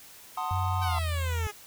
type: chord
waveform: triangle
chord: F# diminished seventh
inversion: none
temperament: equal with one note detuned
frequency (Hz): 740 / 893.3 / 1046.5 / 1244.5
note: F#5 / A5 / C6 / Eb6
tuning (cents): 0 / +26 / 0 / 0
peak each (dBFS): -33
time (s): 0.37-0.99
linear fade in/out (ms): 5
type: tone with pitch glide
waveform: sine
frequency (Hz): 92.5 to 82.89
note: F#2 to E2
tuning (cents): 0 to +10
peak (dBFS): -27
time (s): 0.51-1.47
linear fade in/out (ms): 0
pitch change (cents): -190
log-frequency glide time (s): 0.79-0.96
type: exponential sweep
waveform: 10% pulse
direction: down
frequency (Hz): 784 to 408.8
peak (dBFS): -26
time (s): 0.81-1.52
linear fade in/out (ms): 20
effects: white hiss -50 dBFS RMS until 1.66 s